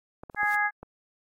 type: clicks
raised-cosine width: 1 ms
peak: -27 dBFS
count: 5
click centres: 0.235 / 0.298 / 0.347 / 0.432 / 0.83 s
type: noise with exponential growth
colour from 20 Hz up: white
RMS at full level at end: -43 dBFS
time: 0.31-0.55 s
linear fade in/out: 2 ms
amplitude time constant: 52 ms
type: harmonic tone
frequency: 415.3 Hz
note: G#4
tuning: in tune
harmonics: 2 / 3 / 4 / 5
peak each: -28 / -33 / -25 / -31 dBFS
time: 0.36-0.71 s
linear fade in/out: 50 ms
effects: AAC 48 kbps